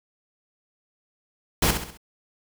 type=noise with echo; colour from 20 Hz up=pink; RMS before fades=-20 dBFS; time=1.62-1.71 s; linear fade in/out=5 ms; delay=66 ms; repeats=4; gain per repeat=-7 dB; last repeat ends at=1.974 s; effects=none